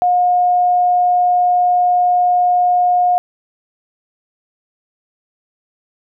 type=tone; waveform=sine; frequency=717 Hz; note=F5; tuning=45 cents sharp; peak=-10 dBFS; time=0.02-3.18 s; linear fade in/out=0 ms; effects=none